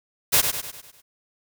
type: noise with echo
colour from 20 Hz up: white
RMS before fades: -17 dBFS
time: 0.32-0.42 s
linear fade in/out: 20 ms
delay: 100 ms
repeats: 6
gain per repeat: -6 dB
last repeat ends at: 1.02 s
effects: none